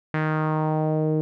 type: tone with low-pass filter sweep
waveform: sawtooth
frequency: 155.56 Hz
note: D#3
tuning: in tune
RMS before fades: -23 dBFS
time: 0.14-1.21 s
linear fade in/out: 0 ms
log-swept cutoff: 1900 to 420 Hz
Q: 2.5
effects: none